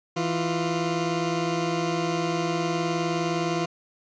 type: tone pair together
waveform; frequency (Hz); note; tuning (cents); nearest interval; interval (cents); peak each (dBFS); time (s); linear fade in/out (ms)
20% pulse; 164.8 / 349.2; E3 / F4; 0 / 0; octave + minor second; 1300; -22; 0.16-3.66; 10
effects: resampled to 16000 Hz